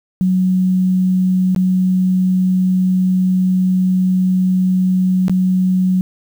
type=tone with dropouts; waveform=sine; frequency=185 Hz; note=F#3; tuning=in tune; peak=-11 dBFS; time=0.21-6.01 s; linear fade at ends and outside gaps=0 ms; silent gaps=1.548-1.562 / 5.282-5.296 s; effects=7-bit